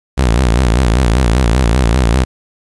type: tone with vibrato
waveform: sawtooth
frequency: 60.4 Hz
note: B1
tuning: 38 cents flat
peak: -5 dBFS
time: 0.17-2.25 s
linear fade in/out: 20 ms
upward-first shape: sine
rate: 5.1 Hz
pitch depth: 180 cents each way
effects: resampled to 24000 Hz + 7-bit